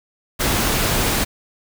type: noise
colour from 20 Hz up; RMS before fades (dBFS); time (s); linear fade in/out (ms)
pink; -19; 0.39-1.25; 20
effects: none